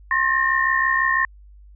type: tone cluster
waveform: sine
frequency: 1065 / 1799 / 1865 Hz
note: C6 / A6 / A#6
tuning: +30 / +38 / 0 cents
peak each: -21 dBFS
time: 0.11-1.25 s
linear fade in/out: 2 ms
effects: added 50 Hz sine -43 dBFS peak until 1.75 s